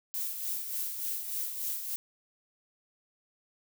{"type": "noise with tremolo", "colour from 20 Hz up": "violet", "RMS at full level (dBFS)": -33, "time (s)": [0.14, 1.96], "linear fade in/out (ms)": 0, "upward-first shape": "sine", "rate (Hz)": 3.4, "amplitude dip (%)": 50, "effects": []}